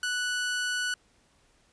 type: tone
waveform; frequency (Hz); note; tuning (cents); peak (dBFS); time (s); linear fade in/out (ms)
sawtooth; 1480; F#6; 0; -24; 0.03-0.94; 2
effects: pink hiss -65 dBFS RMS until 1.72 s + resampled to 22050 Hz